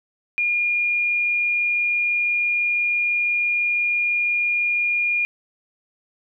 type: tone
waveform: sine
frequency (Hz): 2422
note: D#7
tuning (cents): -47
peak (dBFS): -18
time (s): 0.38-5.25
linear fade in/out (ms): 0
effects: none